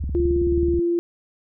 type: tone with vibrato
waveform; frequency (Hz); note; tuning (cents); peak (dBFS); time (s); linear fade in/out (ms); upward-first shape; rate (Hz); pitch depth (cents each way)
sine; 71.5; D2; -46; -23; 0-0.8; 10; sine; 13; 39
type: click train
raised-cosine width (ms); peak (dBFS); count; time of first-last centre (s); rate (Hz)
5; -18; 15; 0.04-0.793; 18.6
type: tone with pitch glide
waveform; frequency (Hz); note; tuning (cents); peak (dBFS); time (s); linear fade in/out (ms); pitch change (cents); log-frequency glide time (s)
sine; 346.5 to 343.7; F4 to F4; -14 to -28; -18; 0.15-0.99; 0; -14; 0.46-0.54
effects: none